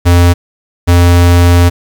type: tone pair in turn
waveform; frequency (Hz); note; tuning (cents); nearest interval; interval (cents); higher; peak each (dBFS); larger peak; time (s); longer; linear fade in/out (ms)
square; 87.31 / 87.31; F2 / F2; 0 / 0; unison; 0; neither; -4; neither; 0.05-0.34 / 0.87-1.7; second; 20
effects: 7-bit